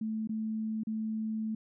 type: tone with dropouts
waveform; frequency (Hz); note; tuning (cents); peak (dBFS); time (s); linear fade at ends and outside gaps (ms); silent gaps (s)
sine; 219; A3; -8; -31; 0.01-1.55; 5; 0.274-0.292 / 0.835-0.87
effects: none